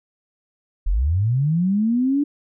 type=linear sweep; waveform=sine; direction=up; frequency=35 to 294 Hz; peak=-16 dBFS; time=0.86-2.24 s; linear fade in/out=10 ms; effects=none